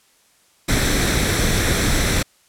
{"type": "noise with comb filter", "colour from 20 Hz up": "pink", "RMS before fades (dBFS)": -18, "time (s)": [0.68, 2.23], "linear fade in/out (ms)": 10, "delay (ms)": 0.52, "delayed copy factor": 0.5, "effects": ["white hiss -57 dBFS RMS until 2.48 s", "low-pass 11000 Hz 12 dB/octave"]}